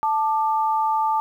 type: tone pair together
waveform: sine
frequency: 880 / 1188.9 Hz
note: A5 / D6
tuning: 0 / +21 cents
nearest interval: perfect fourth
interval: 521 cents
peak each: -19 / -25 dBFS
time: 0.03-1.2 s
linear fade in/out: 0 ms
effects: 9-bit